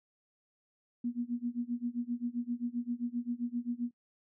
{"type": "tone with tremolo", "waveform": "sine", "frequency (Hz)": 240.2, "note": "B3", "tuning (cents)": -48, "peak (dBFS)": -29, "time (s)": [1.04, 3.91], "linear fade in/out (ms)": 5, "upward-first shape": "sine", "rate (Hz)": 7.6, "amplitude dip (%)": 95, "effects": ["noise-tail reverb RT60 0.1 s tail -20 dB re dry"]}